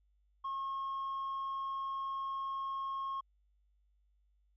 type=tone with tanh clipping; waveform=triangle; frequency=1083 Hz; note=C#6; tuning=41 cents flat; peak=-36 dBFS; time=0.44-3.21 s; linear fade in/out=10 ms; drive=6 dB; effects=added 50 Hz sine -69 dBFS peak until 4.56 s